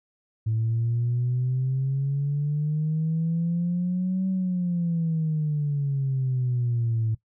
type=exponential two-way sweep; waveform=sine; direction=up then down; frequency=110 to 190 to 110 Hz; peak=-21 dBFS; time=0.46-7.15 s; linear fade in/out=10 ms; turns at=4.28 s; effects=noise-tail reverb RT60 0.1 s tail -18 dB re dry + tanh soft clip ceiling -18 dBFS